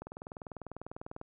click train, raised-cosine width 1 ms, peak -28 dBFS, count 25, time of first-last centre 0.02-1.214 s, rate 20.1 Hz, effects none

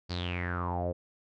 sawtooth tone with low-pass filter sweep, 88.4 Hz, F2, 22 cents sharp, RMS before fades -33 dBFS, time 0.09-0.93 s, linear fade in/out 20 ms, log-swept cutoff 4800 to 510 Hz, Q 8.6, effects none

